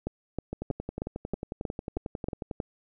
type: two click trains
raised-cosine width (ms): 2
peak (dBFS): -17 / -20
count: 9 / 23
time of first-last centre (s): 0.07-2.602 / 0.53-2.512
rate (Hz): 3.16 / 11.1
effects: none